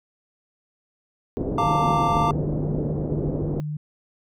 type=low-pass noise; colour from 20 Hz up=white; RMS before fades=-27 dBFS; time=1.37-3.6 s; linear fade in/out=0 ms; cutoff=450 Hz; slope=24 dB/octave
type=chord; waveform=triangle; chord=Bb major seventh; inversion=second; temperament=equal with one note detuned; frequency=698.5 / 880 / 919 / 1174.7 Hz; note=F5 / A5 / Bb5 / D6; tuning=0 / 0 / -25 / 0 cents; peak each=-23 / -27 / -23 / -21 dBFS; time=1.58-2.31 s; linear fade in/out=2 ms
type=tone; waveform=sine; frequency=150.6 Hz; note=D3; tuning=44 cents sharp; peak=-26 dBFS; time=1.63-3.77 s; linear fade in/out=5 ms
effects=none